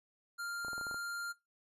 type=tone; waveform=square; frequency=1396.9 Hz; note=F6; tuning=in tune; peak=-39 dBFS; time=0.38-1.33 s; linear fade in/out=20 ms
type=clicks; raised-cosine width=1 ms; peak=-34 dBFS; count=8; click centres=0.648 / 0.683 / 0.732 / 0.78 / 0.812 / 0.868 / 0.912 / 0.944 s
effects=noise-tail reverb RT60 0.2 s tail -18 dB re dry + resampled to 32000 Hz